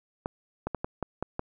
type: clicks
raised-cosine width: 1 ms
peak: -16 dBFS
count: 7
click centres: 0.259 / 0.67 / 0.747 / 0.845 / 1.027 / 1.226 / 1.394 s
effects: none